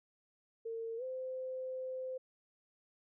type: tone with pitch glide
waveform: sine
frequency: 454.9 to 516.5 Hz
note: A#4 to C5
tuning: -42 to -22 cents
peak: -38 dBFS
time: 0.65-2.18 s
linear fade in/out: 10 ms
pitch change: +220 cents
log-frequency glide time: 0.97-1.03 s
effects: none